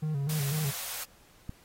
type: tone with vibrato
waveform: triangle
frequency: 146.83 Hz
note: D3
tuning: in tune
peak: -26 dBFS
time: 0.02-0.71 s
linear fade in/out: 10 ms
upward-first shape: square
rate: 4 Hz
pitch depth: 89 cents each way
type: high-pass noise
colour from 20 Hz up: white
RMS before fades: -37 dBFS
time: 0.29-1.04 s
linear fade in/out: 5 ms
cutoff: 490 Hz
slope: 96 dB/octave
type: click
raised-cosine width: 5 ms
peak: -24 dBFS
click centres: 1.494 s
effects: pink hiss -60 dBFS RMS until 1.64 s + AAC 48 kbps